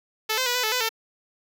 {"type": "tone with pitch steps", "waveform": "5% pulse", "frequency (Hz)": [436.4, 515, 488.6, 499, 435.5, 501, 448.5], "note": ["A4", "C5", "B4", "B4", "A4", "B4", "A4"], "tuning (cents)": [-14, -28, -19, 18, -18, 25, 33], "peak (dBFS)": -11, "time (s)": [0.29, 0.892], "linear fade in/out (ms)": 10, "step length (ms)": 86, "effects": []}